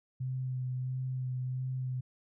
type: tone with vibrato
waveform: sine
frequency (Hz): 128.4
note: C3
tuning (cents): -32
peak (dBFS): -32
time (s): 0.2-2.01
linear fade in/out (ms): 10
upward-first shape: sine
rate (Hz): 1.5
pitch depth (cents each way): 17
effects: none